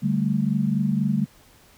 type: chord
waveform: sine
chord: D suspended fourth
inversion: none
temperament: equal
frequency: 146.83 / 196 / 220 Hz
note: D3 / G3 / A3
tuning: 0 / 0 / 0 cents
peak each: -25 / -23 / -24 dBFS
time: 0.02-1.26 s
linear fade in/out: 20 ms
effects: pink hiss -54 dBFS RMS until 1.77 s